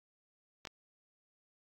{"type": "clicks", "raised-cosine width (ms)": 0.2, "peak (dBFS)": -25, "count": 2, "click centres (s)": [0.652, 0.672], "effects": ["AAC 48 kbps"]}